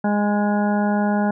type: harmonic tone with a mistuned harmonic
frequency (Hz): 206.4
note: G#3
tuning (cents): -10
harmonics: 1 / 2 / 3 / 4 / 5 / 7 / 8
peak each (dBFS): -18 / -30 / -26 / -25 / -35 / -31 / -36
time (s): 0.04-1.31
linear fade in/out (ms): 5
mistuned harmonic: 8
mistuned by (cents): +18
effects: none